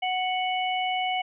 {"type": "harmonic tone", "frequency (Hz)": 740, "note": "F#5", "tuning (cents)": 0, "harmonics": [1, 3, 4], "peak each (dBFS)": [-26, -31, -32], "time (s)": [0.02, 1.22], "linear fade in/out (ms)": 10, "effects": []}